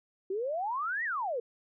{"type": "exponential two-way sweep", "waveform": "sine", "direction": "up then down", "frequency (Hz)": [366.3, 1975.5, 448.9], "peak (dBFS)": -30, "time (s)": [0.3, 1.4], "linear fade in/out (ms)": 5, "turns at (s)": 1.04, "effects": []}